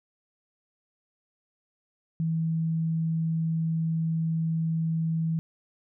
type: tone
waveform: sine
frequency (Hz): 162.4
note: E3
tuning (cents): -26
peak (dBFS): -24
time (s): 2.2-5.39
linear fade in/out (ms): 0
effects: none